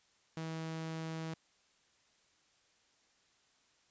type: tone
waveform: sawtooth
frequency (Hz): 161.3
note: E3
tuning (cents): -37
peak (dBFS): -35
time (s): 0.37-1.34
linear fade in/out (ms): 2
effects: white hiss -71 dBFS RMS until 3.9 s + resampled to 16000 Hz